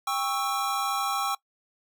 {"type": "chord", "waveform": "square", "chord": "C# diminished", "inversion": "second", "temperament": "equal with one note detuned", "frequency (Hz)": [797.7, 1108.7, 1318.5], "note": ["G5", "C#6", "E6"], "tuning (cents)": [30, 0, 0], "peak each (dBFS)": -31, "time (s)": [0.07, 1.35], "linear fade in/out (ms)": 5, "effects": ["noise-tail reverb RT60 0.1 s tail -22 dB re dry"]}